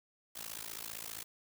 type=noise with amplitude modulation; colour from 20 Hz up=white; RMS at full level=-40 dBFS; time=0.35-1.24 s; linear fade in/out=10 ms; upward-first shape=sine; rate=55.2 Hz; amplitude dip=100%; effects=none